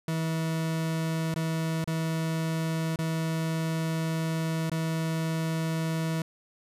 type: tone with dropouts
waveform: 40% pulse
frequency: 161.7 Hz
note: E3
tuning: 33 cents flat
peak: -26 dBFS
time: 0.08-6.22 s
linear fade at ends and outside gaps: 2 ms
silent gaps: 1.342-1.36 / 1.843-1.875 / 2.959-2.988 / 4.697-4.716 s
effects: resampled to 32000 Hz